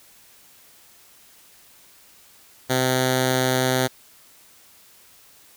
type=tone with notch filter; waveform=5% pulse; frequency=128.8 Hz; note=C3; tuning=27 cents flat; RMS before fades=-21 dBFS; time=2.69-3.88 s; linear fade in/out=20 ms; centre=1100 Hz; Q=1.6; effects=white hiss -52 dBFS RMS until 5.56 s